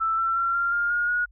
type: tone with pitch steps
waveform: sine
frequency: 1325 / 1345 / 1365.4 / 1386.1 / 1407 / 1428.3 / 1449.9 Hz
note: E6 / E6 / F6 / F6 / F6 / F6 / F#6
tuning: +9 / +34 / -40 / -13 / +12 / +38 / -36 cents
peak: -21 dBFS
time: 0-1.26 s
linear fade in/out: 20 ms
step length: 180 ms
effects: added 50 Hz sine -51 dBFS peak until 1.31 s